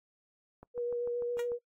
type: click train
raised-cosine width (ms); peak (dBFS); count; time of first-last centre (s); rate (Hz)
1; -35; 7; 0.63-1.519; 6.75
type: tone with vibrato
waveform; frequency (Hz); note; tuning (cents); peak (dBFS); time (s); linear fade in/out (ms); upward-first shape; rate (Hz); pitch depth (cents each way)
sine; 481.4; B4; -44; -31; 0.74-1.59; 50; sine; 7.3; 13
type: tone with exponential decay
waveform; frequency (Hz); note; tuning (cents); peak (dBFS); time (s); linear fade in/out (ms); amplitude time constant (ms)
10% pulse; 474.6; A#4; +31; -28; 1.39-1.49; 1; 20
effects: noise-tail reverb RT60 0.1 s tail -22 dB re dry + AAC 48 kbps